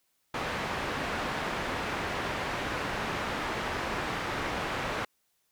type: low-pass noise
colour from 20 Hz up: white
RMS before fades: -33 dBFS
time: 0.34-5.05 s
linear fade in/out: 5 ms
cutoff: 1700 Hz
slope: 12 dB/octave
effects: white hiss -74 dBFS RMS until 5.51 s